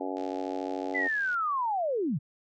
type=harmonic tone; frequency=93.8 Hz; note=F#2; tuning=24 cents sharp; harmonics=3 / 4 / 5 / 6 / 7 / 8 / 9; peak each=-35 / -38 / -39 / -41 / -40 / -41 / -40 dBFS; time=0-1.08 s; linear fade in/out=10 ms
type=click train; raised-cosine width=0.2 ms; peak=-32 dBFS; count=88; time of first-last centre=0.17-1.343 s; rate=74.2 Hz
type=linear sweep; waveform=sine; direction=down; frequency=2032 to 114.6 Hz; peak=-26 dBFS; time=0.94-2.19 s; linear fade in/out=20 ms
effects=none